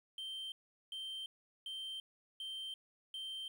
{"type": "tone bursts", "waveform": "triangle", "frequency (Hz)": 3131, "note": "G7", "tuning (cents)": -3, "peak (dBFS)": -40, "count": 5, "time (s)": [0.18, 3.48], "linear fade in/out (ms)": 2, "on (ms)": 340, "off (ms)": 400, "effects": ["12-bit"]}